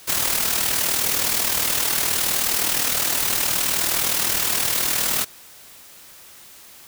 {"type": "noise with amplitude modulation", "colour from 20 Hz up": "white", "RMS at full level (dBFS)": -19, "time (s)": [0.07, 5.25], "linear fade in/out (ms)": 20, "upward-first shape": "sine", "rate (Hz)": 39.3, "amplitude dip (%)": 55, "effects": ["white hiss -45 dBFS RMS until 6.87 s"]}